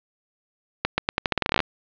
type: accelerating click train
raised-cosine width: 0.3 ms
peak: -4 dBFS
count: 16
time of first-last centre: 0.85-1.603 s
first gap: 130 ms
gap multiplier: 0.84
effects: resampled to 11025 Hz + 7-bit